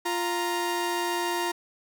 sawtooth tone pair together, 349.2 / 933.5 Hz, F4 / A#5, 0 / +2 cents, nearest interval octave + perfect fourth, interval 1702 cents, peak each -25 dBFS, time 0.05-1.52 s, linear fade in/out 10 ms, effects none

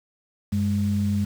sine tone pair together, 96.49 / 204.7 Hz, G2 / G#3, -27 / -25 cents, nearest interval octave + minor second, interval 1302 cents, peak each -23 / -22 dBFS, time 0.52-1.25 s, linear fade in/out 10 ms, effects tanh soft clip ceiling -12 dBFS + 7-bit

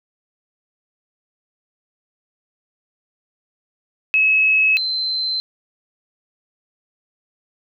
sine tone pair in turn, 2575 / 4088 Hz, E7 / C8, -41 / -41 cents, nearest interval minor sixth, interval 800 cents, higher second, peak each -12 / -19 dBFS, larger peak first, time 4.14-4.77 / 4.77-5.4 s, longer neither, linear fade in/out 0 ms, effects none

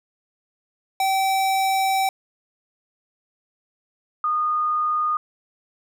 square / sine tone pair in turn, 771 / 1227.4 Hz, G5 / D#6, -29 / -24 cents, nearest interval minor sixth, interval 805 cents, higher second, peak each -19 dBFS, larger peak neither, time 1-2.09 / 4.24-5.17 s, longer first, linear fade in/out 2 ms, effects none

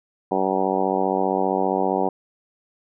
harmonic tone, 95.1 Hz, F#2, 48 cents sharp, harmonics 2 / 3 / 4 / 5 / 6 / 7 / 8 / 9 / 10, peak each -29 / -28 / -26 / -27 / -28 / -30 / -25 / -29 / -31 dBFS, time 0.31-2.09 s, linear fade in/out 5 ms, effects none

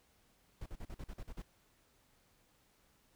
brown noise bursts, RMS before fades -44 dBFS, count 9, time 0.61-1.421 s, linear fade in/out 5 ms, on 51 ms, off 44 ms, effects pink hiss -71 dBFS RMS until 3.15 s

